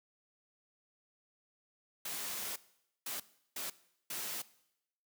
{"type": "noise bursts at uneven times", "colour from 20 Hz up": "white", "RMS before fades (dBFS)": -40, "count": 4, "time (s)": [[2.05, 2.56], [3.06, 3.2], [3.56, 3.7], [4.1, 4.42]], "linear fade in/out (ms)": 5, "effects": ["noise-tail reverb RT60 0.8 s tail -19 dB re dry", "high-pass 150 Hz 12 dB/octave"]}